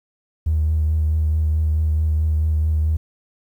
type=tone with vibrato; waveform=triangle; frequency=77.78 Hz; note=D#2; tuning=in tune; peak=-12 dBFS; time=0.46-2.97 s; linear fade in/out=10 ms; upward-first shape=triangle; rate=4.6 Hz; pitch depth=27 cents each way; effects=tanh soft clip ceiling -13 dBFS + 9-bit